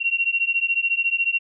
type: beating tone pair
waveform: sine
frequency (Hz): 2737 / 2751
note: F7 / F7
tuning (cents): -36 / -27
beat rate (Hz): 14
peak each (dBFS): -22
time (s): 0-1.39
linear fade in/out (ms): 20
effects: none